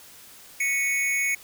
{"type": "tone with amplitude modulation", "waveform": "square", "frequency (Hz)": 2217, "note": "C#7", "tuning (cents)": 0, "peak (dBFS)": -20, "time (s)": [0.6, 1.35], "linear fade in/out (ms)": 5, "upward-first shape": "sine", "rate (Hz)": 259, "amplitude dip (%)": 65, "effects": ["white hiss -48 dBFS RMS until 1.43 s"]}